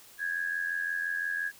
sine tone with amplitude modulation, 1654 Hz, G#6, 8 cents flat, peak -26 dBFS, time 0.18-1.52 s, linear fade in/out 50 ms, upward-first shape sine, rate 85.8 Hz, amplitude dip 70%, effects white hiss -54 dBFS RMS until 1.59 s

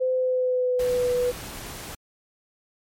sine tone with pitch glide, 513 to 492.7 Hz, C5 to B4, -34 to -4 cents, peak -20 dBFS, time 0-1.32 s, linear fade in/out 20 ms, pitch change -70 cents, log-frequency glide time 0.13-1.09 s
pink noise, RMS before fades -37 dBFS, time 0.79-1.95 s, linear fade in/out 5 ms
effects MP3 64 kbps

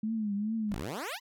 sine tone with vibrato, 212.5 Hz, G#3, 40 cents sharp, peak -29 dBFS, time 0.03-0.74 s, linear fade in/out 5 ms, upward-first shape triangle, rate 2.4 Hz, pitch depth 120 cents each way
10% pulse exponential sweep, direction up, 32.7 to 1048 Hz, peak -27 dBFS, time 0.69-1.2 s, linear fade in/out 50 ms
effects none

